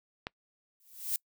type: click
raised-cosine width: 0.3 ms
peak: -19 dBFS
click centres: 0.269 s
type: noise with exponential growth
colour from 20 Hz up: violet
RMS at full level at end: -28 dBFS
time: 0.8-1.16 s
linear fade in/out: 2 ms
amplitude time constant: 77 ms
effects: noise-tail reverb RT60 0.1 s tail -26 dB re dry